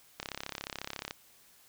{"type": "click train", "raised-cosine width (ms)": 0.2, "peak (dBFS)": -19, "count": 32, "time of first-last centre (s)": [0.2, 1.109], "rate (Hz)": 34.1, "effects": ["white hiss -61 dBFS RMS until 1.68 s"]}